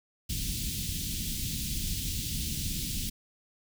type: band-stop noise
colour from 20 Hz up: pink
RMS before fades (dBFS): -33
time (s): 0.29-3.1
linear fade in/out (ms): 10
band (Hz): 240 to 3100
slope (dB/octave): 24
effects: none